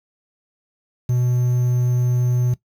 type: tone with quantisation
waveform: triangle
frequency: 123.47 Hz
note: B2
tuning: in tune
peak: -14 dBFS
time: 1.09-2.54 s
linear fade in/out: 5 ms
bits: 7
effects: noise-tail reverb RT60 0.1 s tail -17 dB re dry